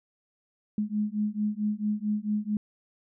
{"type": "beating tone pair", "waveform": "sine", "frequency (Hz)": [208.2, 212.7], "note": ["G#3", "G#3"], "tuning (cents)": [5, 42], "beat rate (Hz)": 4.5, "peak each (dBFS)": -29, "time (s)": [0.78, 2.57], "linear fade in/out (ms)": 2, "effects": []}